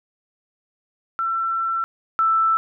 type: tone pair in turn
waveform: sine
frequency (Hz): 1344 / 1324.7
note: E6 / E6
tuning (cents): +33 / +8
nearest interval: unison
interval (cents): 25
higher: first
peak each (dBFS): -20 / -15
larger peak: second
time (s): 1.19-1.84 / 2.19-2.57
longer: first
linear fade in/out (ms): 0
effects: none